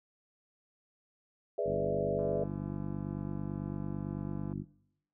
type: chord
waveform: sine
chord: E dominant seventh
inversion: first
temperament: equal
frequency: 415.3 / 493.9 / 587.3 / 659.3 Hz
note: G#4 / B4 / D5 / E5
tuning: 0 / 0 / 0 / 0 cents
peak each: -35 dBFS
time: 1.58-2.44 s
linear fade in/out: 5 ms
type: harmonic tone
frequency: 49 Hz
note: G1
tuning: in tune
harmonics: 1 / 2 / 3 / 4 / 5 / 6 / 7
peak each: -46 / -44 / -39 / -41 / -45 / -43 / -48 dBFS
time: 1.64-4.65 s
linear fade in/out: 50 ms
type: click train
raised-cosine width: 1 ms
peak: -39 dBFS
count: 396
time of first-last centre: 2.19-4.527 s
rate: 169 Hz
effects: noise-tail reverb RT60 0.8 s tail -21 dB re dry